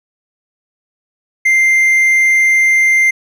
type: tone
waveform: triangle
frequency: 2093 Hz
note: C7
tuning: in tune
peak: -6 dBFS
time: 1.45-3.11 s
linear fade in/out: 10 ms
effects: none